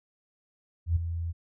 sine tone with ADSR envelope, 84.1 Hz, E2, 35 cents sharp, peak -19 dBFS, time 0.86-1.33 s, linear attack 100 ms, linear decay 10 ms, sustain -10 dB, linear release 27 ms, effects none

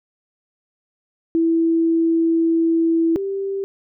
sine tone pair in turn, 329.6 / 392 Hz, E4 / G4, 0 / 0 cents, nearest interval minor third, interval 300 cents, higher second, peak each -14 / -21 dBFS, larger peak first, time 1.35-3.16 / 3.16-3.64 s, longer first, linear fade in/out 0 ms, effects none

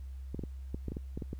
clicks, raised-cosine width 3 ms, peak -24 dBFS, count 10, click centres 0.346 / 0.393 / 0.437 / 0.745 / 0.883 / 0.92 / 0.969 / 1.175 / 1.222 / 1.331 s, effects added 66 Hz sine -40 dBFS peak until 1.39 s + pink hiss -68 dBFS RMS until 1.39 s

